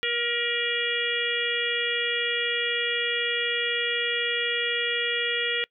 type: harmonic tone with a mistuned harmonic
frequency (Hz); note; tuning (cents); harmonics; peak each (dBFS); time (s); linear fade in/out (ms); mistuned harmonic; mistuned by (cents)
476; A#4; +36; 1 / 3 / 4 / 5 / 6 / 7; -32 / -34 / -30 / -32 / -31 / -30; 0.03-5.64; 0; 3; -22
effects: noise-tail reverb RT60 0.1 s tail -24 dB re dry